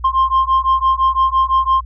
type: beating tone pair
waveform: sine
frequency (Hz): 1054 / 1059.9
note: C6 / C6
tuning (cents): +12 / +22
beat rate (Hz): 5.9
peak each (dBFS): -13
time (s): 0.04-1.81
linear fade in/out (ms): 10
effects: tanh soft clip ceiling -8 dBFS + added 60 Hz sine -28 dBFS peak until 1.85 s